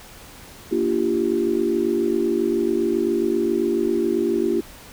sine chord, G minor seventh, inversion first, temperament equal with one note detuned, 233.1 / 293.7 / 344.6 / 392 Hz, Bb3 / D4 / F4 / G4, 0 / 0 / -23 / 0 cents, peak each -26 / -27 / -21 / -23 dBFS, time 0.71-4.61 s, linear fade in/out 10 ms, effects pink hiss -43 dBFS RMS until 4.92 s

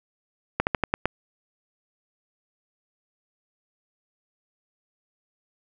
slowing click train, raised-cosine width 0.5 ms, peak -6 dBFS, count 6, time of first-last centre 0.6-1.056 s, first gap 69 ms, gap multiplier 1.14, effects none

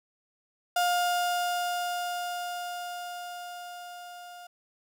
35% pulse tone with level ramp, 708 Hz, F5, 23 cents sharp, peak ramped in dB -21 to -42 dBFS, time 0.76-4.47 s, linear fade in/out 5 ms, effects none

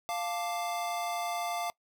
square chord, D minor, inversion first, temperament equal, 698.5 / 880 / 1174.7 Hz, F5 / A5 / D6, 0 / 0 / 0 cents, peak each -34 / -40 / -40 dBFS, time 0.09-1.7 s, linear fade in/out 0 ms, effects noise-tail reverb RT60 0.1 s tail -22 dB re dry

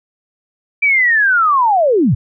sine linear sweep, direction down, 2350 to 89.4 Hz, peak -9 dBFS, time 0.82-2.15 s, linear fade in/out 10 ms, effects none

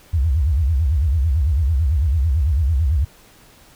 sine tone with vibrato, 73.42 Hz, D2, in tune, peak -14 dBFS, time 0.13-3.05 s, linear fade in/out 10 ms, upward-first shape sine, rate 9 Hz, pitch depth 280 cents each way, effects pink hiss -49 dBFS RMS until 3.75 s

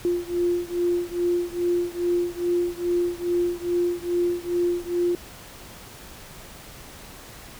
sine beating tone pair, 349.2 / 351.6 Hz, F4 / F4, 0 / +12 cents, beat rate 2.4 Hz, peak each -24 / -25 dBFS, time 0.05-5.15 s, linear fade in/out 0 ms, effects pink hiss -43 dBFS RMS until 7.59 s

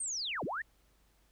sine linear two-way sweep, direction down then up, 8870 to 112.4 to 1923 Hz, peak -34 dBFS, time 0-0.62 s, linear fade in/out 5 ms, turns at 0.44 s, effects added 50 Hz sine -68 dBFS peak until 1.31 s + pink hiss -71 dBFS RMS until 1.31 s

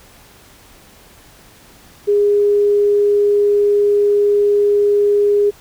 sine tone, 410 Hz, G#4, 22 cents flat, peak -10 dBFS, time 2.07-5.51 s, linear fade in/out 20 ms, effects pink hiss -45 dBFS RMS until 5.6 s

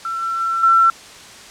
sine tone with level steps, 1347 Hz, E6, 37 cents sharp, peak -21 / -19 / -17 / -9 dBFS, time 0.05-0.9 s, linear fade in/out 2 ms, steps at 0.22 / 0.4 / 0.63 s, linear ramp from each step 5 ms, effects white hiss -39 dBFS RMS until 1.5 s + low-pass 7000 Hz 12 dB/octave

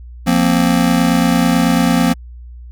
square chord, F suspended fourth, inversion none, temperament just, 174.61 / 232.8 / 261.9 Hz, F3 / Bb3 / C4, 0 / -2 / +2 cents, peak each -16 dBFS, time 0.26-2.14 s, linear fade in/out 20 ms, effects added 60 Hz sine -31 dBFS peak until 2.71 s

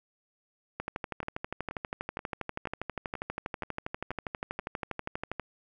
two click trains, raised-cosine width 0.5 ms, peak -18 / -23 dBFS, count 58 / 8, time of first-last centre 0.8-5.397 / 1.23-4.595 s, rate 12.4 / 2.08 Hz, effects none

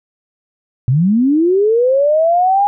sine linear sweep, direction up, 116.54 to 823 Hz, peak -9 dBFS, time 0.88-2.67 s, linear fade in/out 0 ms, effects none

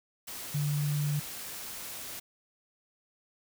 sine tone in noise, 146.83 Hz, D3, in tune, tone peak -27 dBFS, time 0.54-1.2 s, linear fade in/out 10 ms, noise white, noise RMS -41 dBFS, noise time 0.27-2.2 s, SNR +11 dB, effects none

